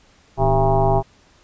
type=tone with frequency modulation; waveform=sine; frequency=392 Hz; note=G4; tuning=in tune; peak=-13 dBFS; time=0.37-1.03 s; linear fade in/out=50 ms; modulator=139 Hz; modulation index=3.7; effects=pink hiss -54 dBFS RMS until 1.43 s + resampled to 16000 Hz